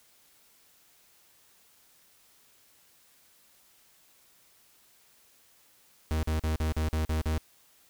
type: tone bursts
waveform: 45% pulse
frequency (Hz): 78.6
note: D#2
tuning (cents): +18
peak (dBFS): -26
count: 8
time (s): 6.11-7.378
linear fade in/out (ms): 0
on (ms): 120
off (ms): 44
effects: white hiss -62 dBFS RMS until 7.89 s